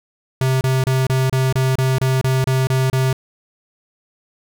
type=tone bursts; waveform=square; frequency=131.1 Hz; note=C3; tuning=4 cents sharp; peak=-15 dBFS; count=12; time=0.41-3.129 s; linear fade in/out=2 ms; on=200 ms; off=29 ms; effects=none